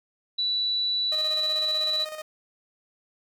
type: tone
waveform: sine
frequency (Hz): 3951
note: B7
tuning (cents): 0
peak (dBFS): -23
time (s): 0.38-2.05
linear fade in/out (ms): 10
type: tone with tremolo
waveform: sawtooth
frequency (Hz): 619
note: D#5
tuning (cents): -9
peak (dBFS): -29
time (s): 1.12-2.22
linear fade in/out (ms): 2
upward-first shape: square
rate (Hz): 16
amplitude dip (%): 50
effects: none